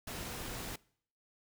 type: noise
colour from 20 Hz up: pink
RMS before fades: -42 dBFS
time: 0.07-0.76 s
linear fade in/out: 5 ms
effects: noise-tail reverb RT60 0.6 s tail -23 dB re dry